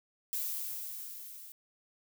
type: noise with level ramp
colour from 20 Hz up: violet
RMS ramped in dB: -34 to -50 dBFS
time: 0.33-1.52 s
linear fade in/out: 0 ms
effects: none